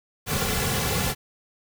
pink noise with comb filter, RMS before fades -25 dBFS, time 0.26-1.15 s, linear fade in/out 50 ms, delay 3.2 ms, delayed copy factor -0.8, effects none

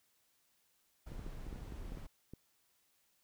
brown noise, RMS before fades -46 dBFS, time 1.06-2.07 s, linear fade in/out 10 ms
clicks, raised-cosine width 3 ms, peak -35 dBFS, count 10, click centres 1.119 / 1.193 / 1.265 / 1.467 / 1.528 / 1.56 / 1.723 / 1.921 / 1.973 / 2.336 s
effects white hiss -75 dBFS RMS until 3.23 s

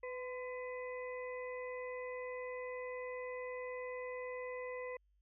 harmonic tone with a mistuned harmonic, 501 Hz, B4, 25 cents sharp, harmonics 1 / 2 / 4 / 5, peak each -42 / -50 / -49 / -57 dBFS, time 0.03-4.97 s, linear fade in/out 5 ms, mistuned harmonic 2, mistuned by +35 cents, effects added 50 Hz sine -70 dBFS peak until 5.21 s

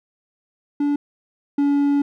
triangle tone pair in turn, 288.6 / 284.6 Hz, D4 / C#4, -30 / +46 cents, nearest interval unison, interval 24 cents, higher first, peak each -15 / -13 dBFS, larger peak second, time 0.8-0.96 / 1.58-2.02 s, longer second, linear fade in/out 5 ms, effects none

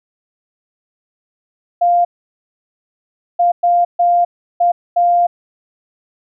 sine tone bursts at uneven times, 699 Hz, F5, 1 cent sharp, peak -9 dBFS, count 6, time 1.81-2.05 / 3.39-3.52 / 3.63-3.85 / 3.99-4.25 / 4.6-4.72 / 4.96-5.27 s, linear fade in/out 10 ms, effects none

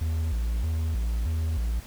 triangle tone with vibrato, 67.6 Hz, C#2, 43 cents flat, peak -22 dBFS, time 0.01-1.8 s, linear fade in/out 5 ms, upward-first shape square, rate 1.6 Hz, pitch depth 300 cents each way, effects pink hiss -47 dBFS RMS until 1.86 s

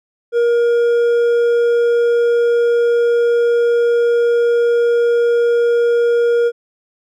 triangle tone with hard clipping, 472.6 Hz, A#4, 24 cents sharp, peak -12 dBFS, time 0.32-6.52 s, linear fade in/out 50 ms, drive 7 dB, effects none

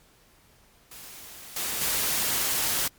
white noise with level steps, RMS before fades -44 / -30 / -26 dBFS, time 0.91-2.88 s, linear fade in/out 5 ms, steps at 1.56 / 1.81 s, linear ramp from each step 5 ms, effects pink hiss -59 dBFS RMS until 2.98 s + MP3 96 kbps

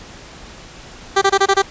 15% pulse tone bursts, 392 Hz, G4, in tune, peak -4 dBFS, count 6, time 1.16-1.622 s, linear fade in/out 10 ms, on 57 ms, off 24 ms, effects pink hiss -38 dBFS RMS until 1.7 s + resampled to 16000 Hz

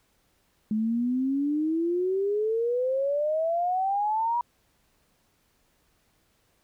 sine exponential sweep, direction up, 211.8 to 969 Hz, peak -23 dBFS, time 0.71-4.41 s, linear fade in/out 2 ms, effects pink hiss -68 dBFS RMS until 6.63 s

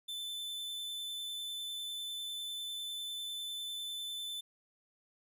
45% pulse tone with vibrato, 3522 Hz, A7, 1 cent sharp, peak -38 dBFS, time 0.08-4.41 s, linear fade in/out 10 ms, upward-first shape triangle, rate 10 Hz, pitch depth 14 cents each way, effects none

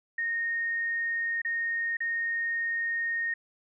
sine tone with dropouts, 1851 Hz, A#6, 13 cents flat, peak -27 dBFS, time 0.18-3.34 s, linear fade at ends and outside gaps 5 ms, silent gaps 1.418-1.448 / 1.97-2.004 s, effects none

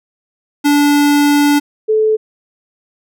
square / sine tone pair in turn, 290 / 434.5 Hz, D4 / A4, -22 / -22 cents, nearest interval perfect fifth, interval 700 cents, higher second, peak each -9 dBFS, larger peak neither, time 0.64-1.6 / 1.88-2.17 s, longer first, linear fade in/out 20 ms, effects none

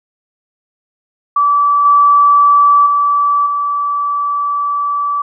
sine tone with level steps, 1155 Hz, D6, 29 cents flat, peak -8 / -5 / -9 / -13 dBFS, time 1.36-5.22 s, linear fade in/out 5 ms, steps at 1.85 / 2.86 / 3.46 s, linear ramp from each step 5 ms, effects none

